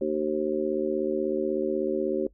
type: harmonic tone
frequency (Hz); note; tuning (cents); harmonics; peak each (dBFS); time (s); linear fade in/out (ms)
76.3; D#2; -33; 3 / 4 / 5 / 6 / 7; -33 / -31 / -27 / -40 / -30; 0.01-2.27; 5
effects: noise-tail reverb RT60 0.1 s tail -21 dB re dry + added 50 Hz sine -55 dBFS peak until 2.33 s